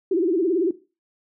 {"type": "tone with vibrato", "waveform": "sine", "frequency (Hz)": 353.2, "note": "F4", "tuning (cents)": 20, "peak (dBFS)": -17, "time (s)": [0.11, 0.71], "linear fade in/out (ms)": 5, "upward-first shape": "triangle", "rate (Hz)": 18, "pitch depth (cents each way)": 210, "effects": ["noise-tail reverb RT60 0.3 s tail -17 dB re dry"]}